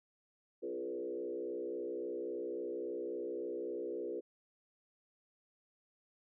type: tone with frequency modulation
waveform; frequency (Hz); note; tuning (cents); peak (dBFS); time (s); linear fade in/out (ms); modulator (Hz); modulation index
sine; 415.3; G#4; 0; -37; 0.62-4.21; 20; 63.6; 1.5
effects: none